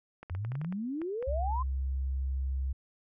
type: clicks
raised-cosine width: 0.5 ms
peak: -30 dBFS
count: 11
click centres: 0.23 / 0.298 / 0.35 / 0.449 / 0.519 / 0.554 / 0.615 / 0.647 / 0.725 / 1.017 / 1.226 s
type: exponential sweep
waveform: sine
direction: up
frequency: 82.6 to 1077 Hz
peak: -32 dBFS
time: 0.3-1.63 s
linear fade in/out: 10 ms
type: tone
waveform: sine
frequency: 66.5 Hz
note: C2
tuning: 29 cents sharp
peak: -29 dBFS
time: 1.27-2.73 s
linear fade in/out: 10 ms
effects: none